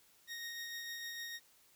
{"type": "tone with tremolo", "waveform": "20% pulse", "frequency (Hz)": 1864.7, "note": "A#6", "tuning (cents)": 0, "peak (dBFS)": -36, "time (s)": [0.27, 1.4], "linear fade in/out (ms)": 50, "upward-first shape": "sine", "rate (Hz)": 6.6, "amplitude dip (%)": 25, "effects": ["white hiss -67 dBFS RMS until 1.75 s"]}